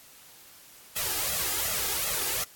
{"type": "noise with flanger", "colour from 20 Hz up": "white", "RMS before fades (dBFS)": -29, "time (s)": [0.96, 2.44], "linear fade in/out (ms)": 5, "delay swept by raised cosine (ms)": [1.5, 2.5], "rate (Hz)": 2.7, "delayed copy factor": 0.7, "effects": ["white hiss -52 dBFS RMS until 2.55 s", "AAC 64 kbps"]}